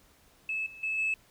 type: tone with level steps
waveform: sine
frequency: 2605 Hz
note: E7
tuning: 21 cents flat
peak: -29 / -45 / -28 / -25 dBFS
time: 0.49-1.14 s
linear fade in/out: 2 ms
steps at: 0.66 / 0.83 / 0.98 s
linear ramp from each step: 5 ms
effects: tanh soft clip ceiling -23 dBFS + pink hiss -62 dBFS RMS until 1.3 s